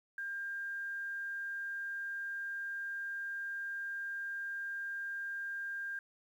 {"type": "tone with quantisation", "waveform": "sine", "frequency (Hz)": 1600, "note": "G6", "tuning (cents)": 35, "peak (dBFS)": -37, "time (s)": [0.18, 5.99], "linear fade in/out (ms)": 2, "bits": 11, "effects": []}